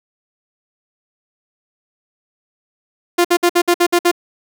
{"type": "tone bursts", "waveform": "sawtooth", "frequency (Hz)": 349.2, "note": "F4", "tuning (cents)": 0, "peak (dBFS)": -6, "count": 8, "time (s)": [3.18, 4.115], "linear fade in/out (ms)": 10, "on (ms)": 67, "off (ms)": 57, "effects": []}